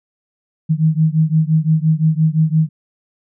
sine beating tone pair, 155.56 / 161.36 Hz, D#3 / E3, 0 / -37 cents, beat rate 5.8 Hz, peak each -14 / -15 dBFS, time 0.69-2.69 s, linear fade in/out 20 ms, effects none

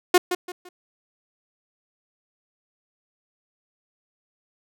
sawtooth tone with echo, 359.6 Hz, F#4, 49 cents flat, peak -8 dBFS, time 0.14-0.18 s, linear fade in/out 5 ms, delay 170 ms, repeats 3, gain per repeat -10 dB, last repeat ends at 0.69 s, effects none

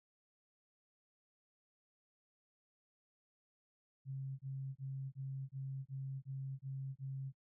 sine tone bursts, 134.8 Hz, C#3, 48 cents flat, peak -40 dBFS, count 9, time 4.05-7.326 s, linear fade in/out 50 ms, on 340 ms, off 27 ms, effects noise-tail reverb RT60 0.1 s tail -24 dB re dry

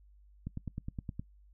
click train, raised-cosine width 5 ms, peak -25 dBFS, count 8, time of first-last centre 0.47-1.195 s, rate 9.65 Hz, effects noise-tail reverb RT60 0.1 s tail -22 dB re dry + added 50 Hz sine -57 dBFS peak until 1.53 s

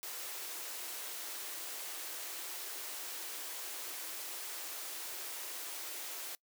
white high-pass noise, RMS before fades -43 dBFS, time 0.03-6.35 s, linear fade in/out 0 ms, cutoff 290 Hz, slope 96 dB/octave, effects noise-tail reverb RT60 0.1 s tail -24 dB re dry

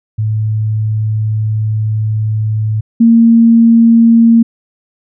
sine tone pair in turn, 108.4 / 230 Hz, A2 / A#3, -25 / -23 cents, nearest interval octave + minor second, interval 1302 cents, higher second, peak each -11 / -3 dBFS, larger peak second, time 0.18-2.81 / 3-4.43 s, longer first, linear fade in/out 10 ms, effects none

